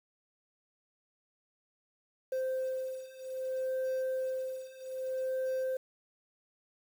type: beating tone pair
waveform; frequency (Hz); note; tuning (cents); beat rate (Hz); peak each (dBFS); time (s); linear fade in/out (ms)
sine; 520 / 520.62; C5 / C5; -11 / -9; 0.62; -34 / -33; 2.32-5.77; 5
effects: tanh soft clip ceiling -29 dBFS + 9-bit